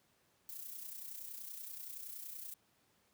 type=noise with amplitude modulation; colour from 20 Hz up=violet; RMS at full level=-45 dBFS; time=0.49-2.54 s; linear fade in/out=0 ms; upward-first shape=sine; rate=30.6 Hz; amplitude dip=55%; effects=pink hiss -73 dBFS RMS until 3.13 s + high-pass 100 Hz 12 dB/octave